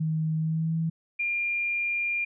sine tone with pitch glide, 158 to 162.91 Hz, D#3 to E3, +27 to -20 cents, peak -24 dBFS, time 0-0.9 s, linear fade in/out 10 ms, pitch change +53 cents, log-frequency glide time 0.37-0.76 s
sine tone, 2400 Hz, D7, 37 cents sharp, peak -25 dBFS, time 1.19-2.25 s, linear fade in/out 10 ms
effects none

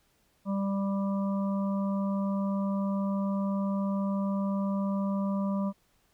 harmonic tone, 197 Hz, G3, 9 cents sharp, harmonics 1 / 3 / 5 / 6, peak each -27 / -37 / -41 / -43 dBFS, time 0.45-5.73 s, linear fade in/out 50 ms, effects pink hiss -69 dBFS RMS until 6.13 s

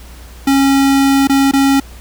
square tone with dropouts, 273.9 Hz, C#4, 21 cents flat, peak -9 dBFS, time 0.47-1.8 s, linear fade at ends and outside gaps 5 ms, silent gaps 1.273-1.295 / 1.513-1.534 s, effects added 60 Hz sine -33 dBFS peak until 2 s + pink hiss -40 dBFS RMS until 2 s

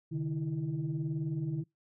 sine tone cluster, 134 / 152.9 / 328.1 Hz, C3 / D#3 / E4, +42 / -30 / -8 cents, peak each -37 / -32 / -39 dBFS, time 0.11-1.64 s, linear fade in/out 20 ms, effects noise-tail reverb RT60 0.2 s tail -26 dB re dry + tanh soft clip ceiling -24 dBFS

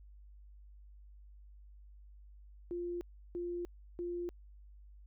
sine tone bursts, 349.2 Hz, F4, in tune, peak -36 dBFS, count 3, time 2.71-4.29 s, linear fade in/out 0 ms, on 300 ms, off 340 ms, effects added 50 Hz sine -53 dBFS peak until 5.06 s

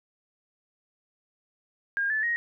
sine tone with pitch steps, 1616 / 1742 / 1877.9 Hz, G#6 / A6 / A#6, -48 / -18 / +12 cents, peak -24 dBFS, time 1.97-2.36 s, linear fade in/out 0 ms, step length 130 ms, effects none

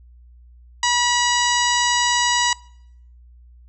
harmonic tone, 969 Hz, B5, 33 cents flat, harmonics 1 / 2 / 3 / 4 / 5 / 6 / 7 / 8, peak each -20 / -23 / -25 / -26 / -27 / -28 / -28 / -29 dBFS, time 0.83-2.53 s, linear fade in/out 2 ms, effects noise-tail reverb RT60 0.7 s tail -23 dB re dry + added 60 Hz sine -44 dBFS peak until 3.68 s

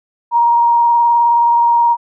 sine tone with vibrato, 942 Hz, A#5, 18 cents sharp, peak -8 dBFS, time 0.31-1.97 s, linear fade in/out 50 ms, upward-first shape triangle, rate 19 Hz, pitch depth 18 cents each way, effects none

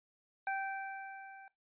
25% pulse tone with level ramp, 779 Hz, G5, 11 cents flat, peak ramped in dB -29 to -48 dBFS, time 0.47-1.48 s, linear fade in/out 2 ms, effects noise-tail reverb RT60 0.2 s tail -19 dB re dry + resampled to 8000 Hz

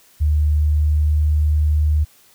sine tone with pitch glide, 75.3 to 75.78 Hz, D2 to D#2, +44 to -45 cents, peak -13 dBFS, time 0.2-2.05 s, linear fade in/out 20 ms, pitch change +11 cents, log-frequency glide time 0.61-1.19 s, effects white hiss -52 dBFS RMS until 2.34 s

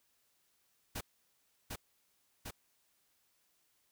pink noise with echo, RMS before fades -40 dBFS, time 0.95-1.01 s, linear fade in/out 10 ms, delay 750 ms, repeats 2, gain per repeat -2 dB, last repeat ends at 2.51 s, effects white hiss -75 dBFS RMS until 3.91 s

